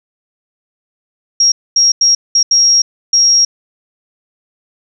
sine tone bursts at uneven times, 5600 Hz, F8, 4 cents sharp, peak -6 dBFS, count 6, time 1.4-1.52 / 1.76-1.92 / 2.01-2.15 / 2.35-2.43 / 2.51-2.82 / 3.13-3.45 s, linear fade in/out 5 ms, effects none

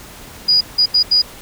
sine tone bursts at uneven times, 4906 Hz, D#8, 25 cents flat, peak -9 dBFS, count 4, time 0.48-0.61 / 0.78-0.86 / 0.94-1.03 / 1.11-1.22 s, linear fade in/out 10 ms, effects pink hiss -37 dBFS RMS until 1.41 s

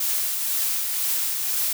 blue noise with tremolo, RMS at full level -23 dBFS, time 0-1.73 s, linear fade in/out 5 ms, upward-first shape triangle, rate 2 Hz, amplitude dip 35%, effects none

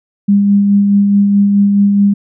sine tone with tremolo, 201.4 Hz, G3, 47 cents sharp, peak -5 dBFS, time 0.28-2.14 s, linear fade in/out 10 ms, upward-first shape sine, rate 4.7 Hz, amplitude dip 30%, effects none

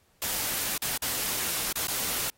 white noise with dropouts, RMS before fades -30 dBFS, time 0.22-2.3 s, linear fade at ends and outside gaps 1 ms, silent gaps 0.778-0.821 / 0.976-1.021 / 1.726-1.757 / 1.871-1.882 s, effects pink hiss -66 dBFS RMS until 2.37 s + AAC 48 kbps

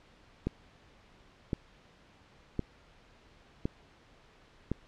click train, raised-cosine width 3 ms, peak -17 dBFS, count 5, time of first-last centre 0.47-4.716 s, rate 0.942 Hz, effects pink hiss -60 dBFS RMS until 4.87 s + low-pass 4000 Hz 12 dB/octave

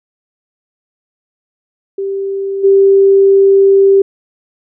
sine tone with level steps, 392 Hz, G4, in tune, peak -15 / -4 dBFS, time 1.98-4.02 s, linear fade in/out 5 ms, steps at 2.63 s, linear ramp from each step 20 ms, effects none

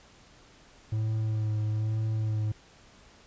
triangle tone with vibrato, 108.5 Hz, A2, 24 cents flat, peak -24 dBFS, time 0.92-2.52 s, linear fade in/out 5 ms, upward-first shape sine, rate 1.1 Hz, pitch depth 23 cents each way, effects pink hiss -56 dBFS RMS until 3.26 s + resampled to 16000 Hz

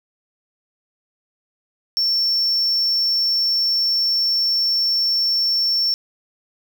triangle tone, 5430 Hz, F8, 50 cents flat, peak -15 dBFS, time 1.97-5.94 s, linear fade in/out 0 ms, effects none

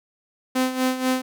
sawtooth tone with tremolo, 257.4 Hz, C4, 28 cents flat, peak -14 dBFS, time 0.55-1.22 s, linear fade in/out 10 ms, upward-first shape sine, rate 4.1 Hz, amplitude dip 70%, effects none

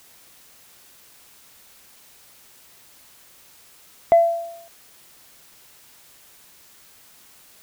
sine tone with exponential decay, 675 Hz, E5, 41 cents sharp, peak -6 dBFS, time 4.12-4.68 s, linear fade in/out 0 ms, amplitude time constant 120 ms, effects tanh soft clip ceiling -6 dBFS + white hiss -51 dBFS RMS until 7.62 s

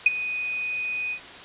sine tone with ADSR envelope, 2489 Hz, D#7, in tune, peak -10 dBFS, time 0.06-1.2 s, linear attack 4 ms, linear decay 23 ms, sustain -16 dB, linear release 84 ms, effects white hiss -41 dBFS RMS until 1.44 s + resampled to 8000 Hz

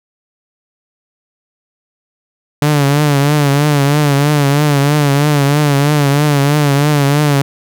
sawtooth tone with vibrato, 144.6 Hz, D3, 27 cents flat, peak -5 dBFS, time 2.62-7.42 s, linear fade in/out 2 ms, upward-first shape triangle, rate 3.1 Hz, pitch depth 85 cents each way, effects none

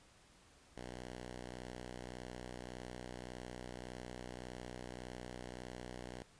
5% pulse tone, 61.74 Hz, B1, in tune, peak -35 dBFS, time 0.76-6.23 s, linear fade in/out 10 ms, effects pink hiss -65 dBFS RMS until 6.39 s + resampled to 22050 Hz

